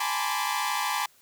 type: tone cluster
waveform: sawtooth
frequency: 821 / 878 / 980 / 1033 / 1167 Hz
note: G#5 / A5 / B5 / C6 / D6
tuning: -20 / -4 / -14 / -22 / -11 cents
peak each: -29 dBFS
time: 0-1.06 s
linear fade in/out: 5 ms
effects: white hiss -60 dBFS RMS until 1.21 s